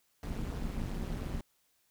brown noise with amplitude modulation, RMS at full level -33 dBFS, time 0.23-1.41 s, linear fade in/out 2 ms, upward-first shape sine, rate 196 Hz, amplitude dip 85%, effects white hiss -73 dBFS RMS until 1.9 s

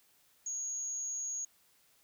sine tone, 6645 Hz, G#8, in tune, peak -35 dBFS, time 0.46-1.45 s, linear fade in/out 5 ms, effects white hiss -68 dBFS RMS until 2.03 s

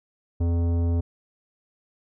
triangle tone with tanh clipping, 85 Hz, F2, 46 cents flat, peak -22 dBFS, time 0.4-1.01 s, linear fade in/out 10 ms, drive 18 dB, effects none

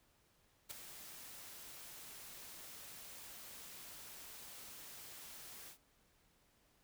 white noise with ADSR envelope, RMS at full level -43 dBFS, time 0.69-5.78 s, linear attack 21 ms, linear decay 6 ms, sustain -10 dB, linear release 95 ms, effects pink hiss -73 dBFS RMS until 6.83 s

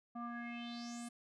square tone with low-pass filter sweep, 237.1 Hz, A#3, 30 cents sharp, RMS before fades -45 dBFS, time 0.15-1.09 s, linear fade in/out 10 ms, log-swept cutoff 960 to 9700 Hz, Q 5.8, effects none

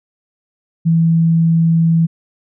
sine tone, 164.81 Hz, E3, in tune, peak -9 dBFS, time 0.85-2.07 s, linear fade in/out 20 ms, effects none

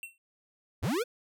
square tone with exponential decay, 2714 Hz, E7, 50 cents sharp, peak -36 dBFS, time 0.03-0.18 s, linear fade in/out 1 ms, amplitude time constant 32 ms
square linear sweep, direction up, 55.8 to 518 Hz, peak -28 dBFS, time 0.82-1.04 s, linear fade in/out 20 ms
effects none

